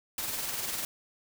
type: noise with tremolo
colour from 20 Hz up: white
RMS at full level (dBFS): -32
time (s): 0.18-0.85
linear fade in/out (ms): 2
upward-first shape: triangle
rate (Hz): 20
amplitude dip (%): 50
effects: none